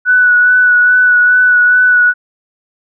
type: tone with vibrato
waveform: sine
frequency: 1480 Hz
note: F#6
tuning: in tune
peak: -5 dBFS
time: 0.05-2.14 s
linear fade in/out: 50 ms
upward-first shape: sine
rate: 2.4 Hz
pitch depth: 19 cents each way
effects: none